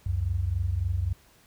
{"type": "tone pair together", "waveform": "sine", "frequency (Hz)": [68.5, 92.1], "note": ["C#2", "F#2"], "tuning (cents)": [-20, -7], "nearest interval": "perfect fourth", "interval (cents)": 513, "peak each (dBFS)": [-29, -26], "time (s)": [0.06, 1.13], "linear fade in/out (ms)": 5, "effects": ["pink hiss -59 dBFS RMS until 1.46 s"]}